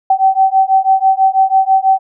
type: beating tone pair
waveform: sine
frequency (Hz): 765 / 771.1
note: G5 / G5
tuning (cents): -42 / -29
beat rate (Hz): 6.1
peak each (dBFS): -11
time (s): 0.1-1.99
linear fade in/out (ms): 5
effects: none